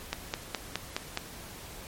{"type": "click train", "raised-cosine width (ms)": 0.2, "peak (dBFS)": -12, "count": 6, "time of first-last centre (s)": [0.13, 1.174], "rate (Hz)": 4.79, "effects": ["pink hiss -45 dBFS RMS until 1.87 s", "MP3 64 kbps"]}